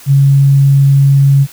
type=tone; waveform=sine; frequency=138.59 Hz; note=C#3; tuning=in tune; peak=-4 dBFS; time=0.06-1.47 s; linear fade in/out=50 ms; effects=white hiss -36 dBFS RMS until 1.52 s